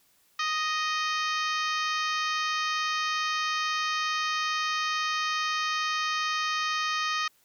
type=harmonic tone with a mistuned harmonic; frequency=622.3 Hz; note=D#5; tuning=in tune; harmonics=2 / 3 / 4 / 5 / 6 / 7 / 8 / 9 / 10; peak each=-29 / -33 / -35 / -37 / -39 / -40 / -41 / -42 / -43 dBFS; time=0.39-7.28 s; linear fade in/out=5 ms; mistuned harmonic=9; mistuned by=-18 cents; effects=white hiss -65 dBFS RMS until 7.44 s